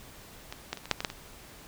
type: clicks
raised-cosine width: 0.2 ms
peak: -20 / -14 / -23 / -24 / -6 / -15 / -10 / -21 dBFS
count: 8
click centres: 0.525 / 0.73 / 0.773 / 0.856 / 0.913 / 1.005 / 1.048 / 1.101 s
effects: pink hiss -50 dBFS RMS until 1.67 s